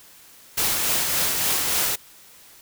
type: noise with tremolo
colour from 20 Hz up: white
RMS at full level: -21 dBFS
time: 0.57-1.96 s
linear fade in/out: 10 ms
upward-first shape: triangle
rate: 3.5 Hz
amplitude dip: 35%
effects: white hiss -49 dBFS RMS until 2.61 s